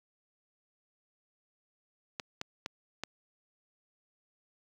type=clicks; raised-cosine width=0.2 ms; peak=-18 dBFS; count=4; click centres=2.198 / 2.414 / 2.661 / 3.036 s; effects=high-pass 100 Hz 12 dB/octave + 10-bit